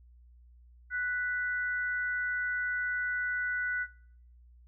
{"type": "tone pair together", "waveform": "sine", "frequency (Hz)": [1481, 1976.9], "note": ["F#6", "B6"], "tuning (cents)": [1, 1], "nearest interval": "perfect fourth", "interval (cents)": 500, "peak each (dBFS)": [-30, -39], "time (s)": [0.9, 3.87], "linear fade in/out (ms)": 50, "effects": ["noise-tail reverb RT60 0.6 s tail -20 dB re dry", "added 60 Hz sine -54 dBFS peak until 4.67 s"]}